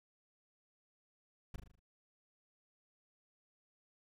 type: noise with echo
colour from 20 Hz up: brown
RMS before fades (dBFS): -38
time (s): 1.54-1.56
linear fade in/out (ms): 5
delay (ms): 39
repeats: 6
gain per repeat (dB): -5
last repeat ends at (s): 1.794
effects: none